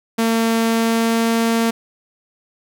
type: tone with pitch glide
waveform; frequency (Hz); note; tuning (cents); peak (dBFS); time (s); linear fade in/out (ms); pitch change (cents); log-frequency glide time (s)
sawtooth; 227.2 to 228.6; A#3 to A#3; -44 to -34; -11; 0.18-1.71; 10; +10; 0.63-1.3
effects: none